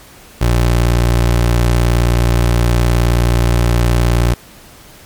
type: tone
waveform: 25% pulse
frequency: 59.1 Hz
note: A#1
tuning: 24 cents sharp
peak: -6 dBFS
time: 0.41-4.34 s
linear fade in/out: 5 ms
effects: pink hiss -40 dBFS RMS until 5.05 s + MP3 96 kbps